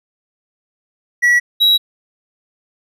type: tone pair in turn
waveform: triangle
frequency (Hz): 1936 / 3872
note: B6 / B7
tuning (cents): -35 / -35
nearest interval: octave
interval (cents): 1200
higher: second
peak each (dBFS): -7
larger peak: neither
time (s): 1.22-1.4 / 1.6-1.78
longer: neither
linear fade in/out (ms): 20
effects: none